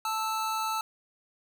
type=tone pair together; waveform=square; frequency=880 / 1315 Hz; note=A5 / E6; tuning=0 / -5 cents; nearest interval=perfect fifth; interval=695 cents; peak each=-32 / -32 dBFS; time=0.05-0.81 s; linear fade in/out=2 ms; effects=none